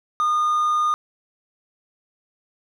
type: tone with hard clipping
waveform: triangle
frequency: 1221 Hz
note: D#6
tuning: 33 cents flat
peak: -18 dBFS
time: 0.2-0.94 s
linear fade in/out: 0 ms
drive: 5 dB
effects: none